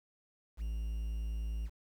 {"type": "tone with quantisation", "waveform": "triangle", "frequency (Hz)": 55, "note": "A1", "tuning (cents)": 0, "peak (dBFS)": -32, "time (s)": [0.57, 1.7], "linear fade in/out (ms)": 50, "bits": 10, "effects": []}